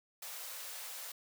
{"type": "high-pass noise", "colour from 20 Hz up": "white", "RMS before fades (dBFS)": -45, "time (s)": [0.22, 1.12], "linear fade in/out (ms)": 5, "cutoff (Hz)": 470, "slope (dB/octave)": 96, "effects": []}